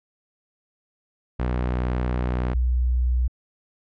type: tone pair in turn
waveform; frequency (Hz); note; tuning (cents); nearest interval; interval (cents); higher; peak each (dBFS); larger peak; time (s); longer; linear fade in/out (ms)
sawtooth / sine; 61.7 / 61.7; B1 / B1; -1 / -1; unison; 0; neither; -18 / -18; neither; 1.39-2.54 / 2.54-3.28; first; 10
effects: low-pass 2000 Hz 12 dB/octave